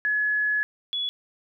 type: tone pair in turn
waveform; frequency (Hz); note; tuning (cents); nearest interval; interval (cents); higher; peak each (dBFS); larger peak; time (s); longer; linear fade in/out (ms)
sine; 1698 / 3396; G#6 / G#7; +38 / +38; octave; 1200; second; -21 / -25; first; 0.05-0.63 / 0.93-1.09; first; 0
effects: none